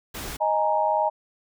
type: noise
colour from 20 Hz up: pink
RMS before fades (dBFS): -34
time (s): 0.14-0.37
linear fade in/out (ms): 10
type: chord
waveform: sine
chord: D# suspended fourth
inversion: none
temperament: equal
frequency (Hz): 622.3 / 830.6 / 932.3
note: D#5 / G#5 / A#5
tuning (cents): 0 / 0 / 0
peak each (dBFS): -24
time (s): 0.4-1.1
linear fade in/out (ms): 20
effects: none